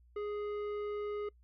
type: tone with tanh clipping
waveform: sine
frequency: 415.3 Hz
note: G#4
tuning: in tune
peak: -37 dBFS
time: 0.16-1.29 s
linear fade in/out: 5 ms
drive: 11 dB
effects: noise-tail reverb RT60 0.1 s tail -25 dB re dry + added 60 Hz sine -60 dBFS peak until 1.43 s